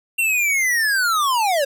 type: linear sweep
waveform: square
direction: down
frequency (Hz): 2755 to 531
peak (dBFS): -17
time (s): 0.18-1.65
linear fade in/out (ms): 10
effects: none